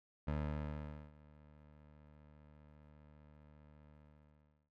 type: tone with ADSR envelope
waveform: 20% pulse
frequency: 75 Hz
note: D2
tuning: 37 cents sharp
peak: -30 dBFS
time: 0.27-4.71 s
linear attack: 11 ms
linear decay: 830 ms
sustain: -24 dB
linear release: 780 ms
effects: low-pass 2000 Hz 12 dB/octave + MP3 96 kbps